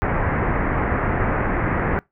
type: low-pass noise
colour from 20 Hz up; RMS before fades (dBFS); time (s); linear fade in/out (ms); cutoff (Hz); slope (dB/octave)
pink; -21; 0.02-1.99; 0; 2100; 48
effects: noise-tail reverb RT60 0.2 s tail -24 dB re dry